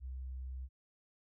sine tone, 64.5 Hz, C2, 24 cents flat, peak -40 dBFS, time 0-0.69 s, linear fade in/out 50 ms, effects none

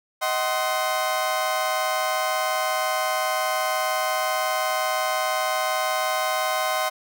30% pulse chord, C diminished, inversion first, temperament just, 627.9 / 753.5 / 1046.5 Hz, Eb5 / Gb5 / C6, +16 / +31 / 0 cents, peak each -24 dBFS, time 0.21-6.9 s, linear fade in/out 20 ms, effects none

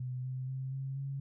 sine tone with pitch steps, 126.7 / 129.29 / 131.93 / 134.62 / 137.37 Hz, B2 / C3 / C3 / C3 / C#3, +45 / -20 / +15 / +50 / -15 cents, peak -35 dBFS, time 0-1.2 s, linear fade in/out 5 ms, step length 240 ms, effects none

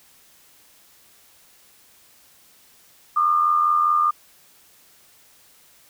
sine tone with amplitude modulation, 1207 Hz, D6, 47 cents sharp, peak -13 dBFS, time 3.16-4.11 s, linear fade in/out 10 ms, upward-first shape sine, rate 84.9 Hz, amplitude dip 55%, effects white hiss -54 dBFS RMS until 5.89 s

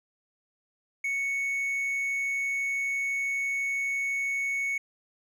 triangle tone, 2217 Hz, C#7, in tune, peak -25 dBFS, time 1.04-4.78 s, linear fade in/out 5 ms, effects none

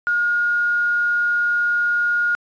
sine tone with quantisation, 1429 Hz, F6, 39 cents sharp, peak -16 dBFS, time 0.07-2.35 s, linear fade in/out 0 ms, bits 7, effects resampled to 16000 Hz

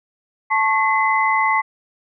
sine tone cluster, 878 / 1096 / 2036 Hz, A5 / C#6 / C7, -4 / -20 / -48 cents, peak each -19 dBFS, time 0.5-1.62 s, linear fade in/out 20 ms, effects none

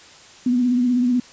sine tone with vibrato, 246.9 Hz, B3, in tune, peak -15 dBFS, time 0.46-1.2 s, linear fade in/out 5 ms, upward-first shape triangle, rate 16 Hz, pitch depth 55 cents each way, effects white hiss -45 dBFS RMS until 1.32 s + resampled to 16000 Hz

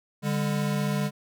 square tone pair together, 146.2 / 201.5 Hz, D3 / G3, -7 / +48 cents, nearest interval tritone, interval 555 cents, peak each -28 dBFS, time 0.22-1.11 s, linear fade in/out 50 ms, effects none

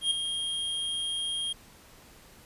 square tone with ADSR envelope, 3233 Hz, G#7, 47 cents flat, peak -22 dBFS, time 0.01-1.53 s, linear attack 100 ms, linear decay 5 ms, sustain -8 dB, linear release 8 ms, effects pink hiss -54 dBFS RMS until 2.45 s + resampled to 32000 Hz

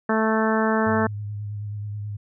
harmonic tone, 220 Hz, A3, in tune, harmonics 1 / 2 / 3 / 4 / 5 / 6 / 7 / 8, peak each -22 / -25 / -27 / -28 / -29 / -30 / -30 / -31 dBFS, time 0.09-1.07 s, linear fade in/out 5 ms
sine tone with vibrato, 103.83 Hz, G#2, in tune, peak -28 dBFS, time 0.86-2.17 s, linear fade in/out 10 ms, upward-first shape sine, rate 9.3 Hz, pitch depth 29 cents each way
effects none

